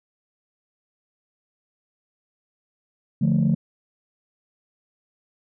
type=chord; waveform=sine; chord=D minor; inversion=none; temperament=equal; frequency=146.83 / 174.61 / 220 Hz; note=D3 / F3 / A3; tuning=0 / 0 / 0 cents; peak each=-20 dBFS; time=3.21-3.55 s; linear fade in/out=10 ms; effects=tanh soft clip ceiling -12 dBFS